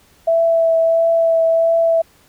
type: tone with vibrato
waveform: sine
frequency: 660 Hz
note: E5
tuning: 2 cents sharp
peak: -11 dBFS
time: 0.27-2.02 s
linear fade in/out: 10 ms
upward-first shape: triangle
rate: 1.5 Hz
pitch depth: 15 cents each way
effects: pink hiss -52 dBFS RMS until 2.28 s